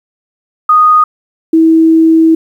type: tone pair in turn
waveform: sine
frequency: 1239 / 323.7 Hz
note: D#6 / E4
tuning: -8 / -31 cents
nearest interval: octave + major seventh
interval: 2323 cents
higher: first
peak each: -3 dBFS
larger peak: neither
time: 0.69-1.04 / 1.53-2.35 s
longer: second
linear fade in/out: 5 ms
effects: 7-bit